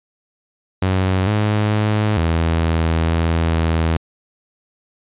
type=tone with pitch steps; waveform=sawtooth; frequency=93.8 / 105.5 / 106.2 / 82.3 / 81.7 / 82.5 / 81.5 Hz; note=F#2 / G#2 / G#2 / E2 / E2 / E2 / E2; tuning=+24 / +28 / +39 / -2 / -15 / +2 / -19 cents; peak=-11 dBFS; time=0.82-3.97 s; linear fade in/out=5 ms; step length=450 ms; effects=resampled to 8000 Hz